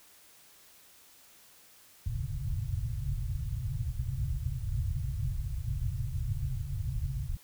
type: low-pass noise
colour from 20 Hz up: white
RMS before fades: -33 dBFS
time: 2.06-7.37 s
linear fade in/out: 5 ms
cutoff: 140 Hz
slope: 96 dB/octave
effects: white hiss -58 dBFS RMS until 7.43 s